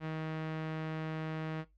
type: tone with low-pass filter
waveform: sawtooth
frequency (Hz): 158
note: D#3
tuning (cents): +27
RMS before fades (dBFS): -38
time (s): 0-1.65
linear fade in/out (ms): 50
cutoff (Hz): 2400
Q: 1.1
effects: noise-tail reverb RT60 0.2 s tail -17 dB re dry + added 50 Hz sine -64 dBFS peak until 1.77 s